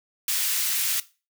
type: high-pass noise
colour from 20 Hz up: white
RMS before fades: -25 dBFS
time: 0.28-1 s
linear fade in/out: 2 ms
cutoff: 1900 Hz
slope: 12 dB/octave
effects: noise-tail reverb RT60 0.3 s tail -17 dB re dry